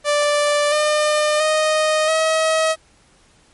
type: tone with pitch steps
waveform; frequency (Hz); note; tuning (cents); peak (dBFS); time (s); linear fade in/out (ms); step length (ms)
sawtooth; 587 / 603.5 / 620.5 / 637.9; D5 / D5 / D#5 / D#5; -1 / +47 / -5 / +43; -11; 0.04-2.76; 50; 680
effects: pink hiss -54 dBFS RMS until 3.53 s + MP3 48 kbps